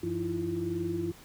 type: tone cluster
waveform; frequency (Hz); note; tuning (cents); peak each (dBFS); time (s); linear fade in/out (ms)
sine; 96.2 / 170.4 / 320.4 / 342.1; G2 / F3 / E4 / F4; -32 / -42 / -49 / -36; -38 / -38 / -38 / -31; 0.03-1.12; 5
effects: pink hiss -53 dBFS RMS until 1.24 s